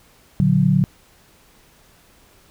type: chord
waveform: sine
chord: Bb augmented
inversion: none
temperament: equal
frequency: 116.54 / 146.83 / 185 Hz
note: Bb2 / D3 / F#3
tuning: 0 / 0 / 0 cents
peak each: -22 / -16 / -16 dBFS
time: 0.4-0.84 s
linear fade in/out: 0 ms
effects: pink hiss -53 dBFS RMS until 2.5 s